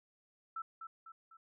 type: tone with echo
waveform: sine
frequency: 1327 Hz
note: E6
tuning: 11 cents sharp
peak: -38 dBFS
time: 0.56-0.62 s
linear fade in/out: 5 ms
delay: 250 ms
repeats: 3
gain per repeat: -6 dB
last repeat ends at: 1.37 s
effects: none